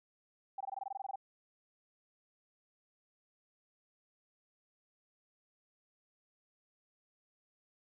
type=tone bursts; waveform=sine; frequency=784 Hz; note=G5; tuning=in tune; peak=-37 dBFS; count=13; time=0.58-1.158 s; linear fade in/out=5 ms; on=26 ms; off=20 ms; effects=none